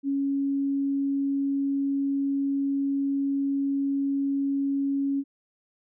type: tone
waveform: sine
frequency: 277.2 Hz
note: C#4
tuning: in tune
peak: -23 dBFS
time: 0.03-5.24 s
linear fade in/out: 50 ms
effects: none